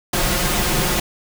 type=noise with comb filter; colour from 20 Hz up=pink; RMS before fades=-19 dBFS; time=0.13-1 s; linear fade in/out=5 ms; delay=5.6 ms; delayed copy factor=+0.7; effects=none